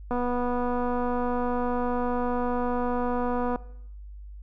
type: click train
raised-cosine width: 1 ms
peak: -16 dBFS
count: 846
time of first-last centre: 0.11-3.559 s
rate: 245 Hz
effects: noise-tail reverb RT60 0.7 s tail -19 dB re dry + added 50 Hz sine -39 dBFS peak until 4.42 s